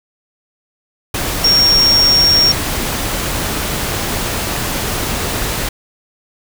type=tone in noise; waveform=sine; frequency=5550 Hz; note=F8; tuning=12 cents flat; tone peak=-8 dBFS; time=1.44-2.52 s; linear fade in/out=5 ms; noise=pink; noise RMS=-19 dBFS; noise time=1.14-5.69 s; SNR=+8 dB; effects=none